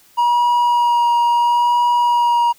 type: tone with vibrato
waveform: triangle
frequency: 956 Hz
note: A#5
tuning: 43 cents sharp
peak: -10 dBFS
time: 0.17-2.53 s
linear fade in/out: 20 ms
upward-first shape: sine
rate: 0.74 Hz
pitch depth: 12 cents each way
effects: white hiss -51 dBFS RMS until 2.58 s